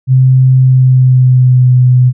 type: tone with pitch glide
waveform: sine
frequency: 130 to 126.01 Hz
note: C3 to B2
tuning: -11 to +35 cents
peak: -3 dBFS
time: 0.07-2.13 s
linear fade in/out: 50 ms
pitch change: -54 cents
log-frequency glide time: 0.59-1.74 s
effects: none